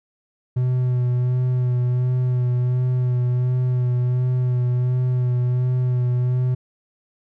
triangle tone with vibrato, 125 Hz, B2, 21 cents sharp, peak -15 dBFS, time 0.56-6.55 s, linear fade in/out 10 ms, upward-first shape sine, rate 1.4 Hz, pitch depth 22 cents each way, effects none

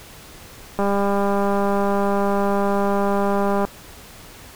click train, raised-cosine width 1 ms, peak -8 dBFS, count 573, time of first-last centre 0.79-3.65 s, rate 200 Hz, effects pink hiss -42 dBFS RMS until 4.55 s

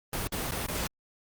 pink noise with dropouts, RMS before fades -32 dBFS, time 0.13-0.87 s, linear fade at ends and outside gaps 2 ms, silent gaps 0.273-0.322 / 0.51-0.519 / 0.665-0.684 s, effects Opus 32 kbps

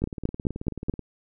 two click trains, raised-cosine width 3 ms, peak -10 / -20 dBFS, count 5 / 19, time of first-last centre 0.04-0.897 / 0.02-0.993 s, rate 4.67 / 18.5 Hz, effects none

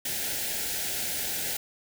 white band-stop noise, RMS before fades -31 dBFS, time 0.05-1.57 s, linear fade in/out 5 ms, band 900 to 1400 Hz, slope 96 dB/octave, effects none

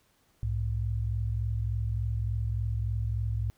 sine tone pair together, 63.7 / 107.13 Hz, C2 / A2, -46 / -46 cents, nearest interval major sixth, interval 900 cents, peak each -31 / -29 dBFS, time 0.43-3.5 s, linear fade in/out 0 ms, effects pink hiss -68 dBFS RMS until 3.57 s

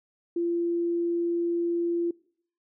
sine tone, 342.3 Hz, F4, 35 cents flat, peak -24 dBFS, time 0.36-2.11 s, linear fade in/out 5 ms, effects noise-tail reverb RT60 0.6 s tail -23 dB re dry

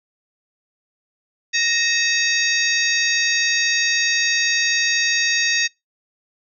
harmonic tone with a mistuned harmonic, 932.3 Hz, A#5, in tune, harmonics 2 / 3 / 4 / 5 / 6 / 7, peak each -21 / -23 / -24 / -25 / -26 / -26 dBFS, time 1.53-5.68 s, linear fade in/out 20 ms, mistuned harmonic 3, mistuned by -130 cents, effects noise-tail reverb RT60 0.2 s tail -25 dB re dry

